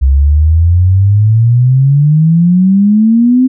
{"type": "exponential sweep", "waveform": "sine", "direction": "up", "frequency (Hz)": [65.2, 261.6], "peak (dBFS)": -4, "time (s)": [0.01, 3.48], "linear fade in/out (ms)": 20, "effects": []}